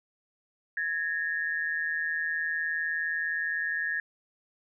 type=tone pair together; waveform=sine; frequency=1668 / 1827.6 Hz; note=G#6 / A#6; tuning=+7 / -35 cents; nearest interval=major second; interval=158 cents; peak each=-30 / -31 dBFS; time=0.77-4 s; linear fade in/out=2 ms; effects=none